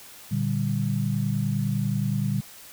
sine chord, G minor, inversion first, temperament equal, 116.54 / 146.83 / 196 Hz, Bb2 / D3 / G3, 0 / 0 / 0 cents, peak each -27 dBFS, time 0.31-2.41 s, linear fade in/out 10 ms, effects white hiss -46 dBFS RMS until 2.72 s

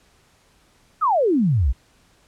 sine exponential sweep, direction down, 1354 to 53.7 Hz, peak -15 dBFS, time 1.01-1.73 s, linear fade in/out 20 ms, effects pink hiss -58 dBFS RMS until 2.27 s + low-pass 10000 Hz 12 dB/octave

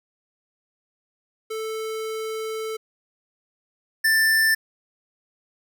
square tone pair in turn, 440 / 1774.3 Hz, A4 / A6, 0 / +14 cents, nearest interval 2 octaves, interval 2414 cents, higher second, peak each -28 / -17 dBFS, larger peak second, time 1.5-2.77 / 4.04-4.55 s, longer first, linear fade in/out 10 ms, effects none

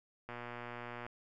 click train, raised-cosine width 0.5 ms, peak -29 dBFS, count 94, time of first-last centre 0.29-1.065 s, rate 120 Hz, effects none

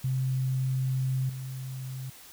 sine tone with level steps, 130.81 Hz, C3, in tune, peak -25 / -34 dBFS, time 0.04-2.1 s, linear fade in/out 5 ms, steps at 1.29 s, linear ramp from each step 5 ms, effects white hiss -50 dBFS RMS until 2.32 s

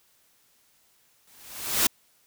white noise with exponential growth, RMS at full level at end -19 dBFS, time 1.27-1.87 s, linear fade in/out 5 ms, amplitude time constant 130 ms, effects white hiss -64 dBFS RMS until 2.26 s

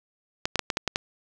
clicks, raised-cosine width 0.2 ms, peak -7 dBFS, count 7, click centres 0.455 / 0.557 / 0.593 / 0.702 / 0.771 / 0.877 / 0.959 s, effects none

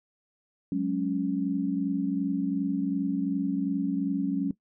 sine chord, F# suspended second, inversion none, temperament equal, 185 / 207.7 / 277.2 Hz, F#3 / G#3 / C#4, 0 / 0 / 0 cents, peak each -30 / -32 / -27 dBFS, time 0.72-4.51 s, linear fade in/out 2 ms, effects noise-tail reverb RT60 0.1 s tail -18 dB re dry

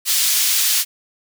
pink high-pass noise, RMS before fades -17 dBFS, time 0.05-0.85 s, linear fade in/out 50 ms, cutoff 3800 Hz, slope 12 dB/octave, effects none

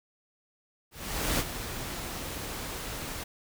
pink noise with ADSR envelope, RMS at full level -27 dBFS, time 0.91-3.24 s, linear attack 480 ms, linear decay 44 ms, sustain -10 dB, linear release 9 ms, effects none

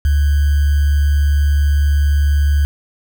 sine tone with sample-and-hold, 72.2 Hz, D2, 29 cents flat, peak -10 dBFS, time 0.05-2.65 s, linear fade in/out 0 ms, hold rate 1575 Hz, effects none

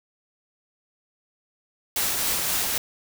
white noise with tremolo, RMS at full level -24 dBFS, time 1.96-2.78 s, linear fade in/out 2 ms, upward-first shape sine, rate 3.8 Hz, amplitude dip 25%, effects none

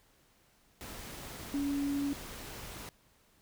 sine tone in noise, 282.4 Hz, C#4, 32 cents sharp, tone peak -30 dBFS, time 1.54-2.13 s, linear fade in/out 0 ms, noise pink, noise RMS -45 dBFS, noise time 0.81-2.89 s, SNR +12 dB, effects pink hiss -67 dBFS RMS until 3.41 s

